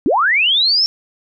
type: linear sweep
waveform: sine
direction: up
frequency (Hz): 220 to 5480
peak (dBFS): -11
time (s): 0.06-0.86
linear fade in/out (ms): 0
effects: none